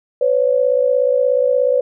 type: tone pair together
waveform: sine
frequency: 506.2 / 563 Hz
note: B4 / C#5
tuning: +43 / +27 cents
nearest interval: major second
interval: 184 cents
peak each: -14 / -16 dBFS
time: 0.21-1.81 s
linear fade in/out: 5 ms
effects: none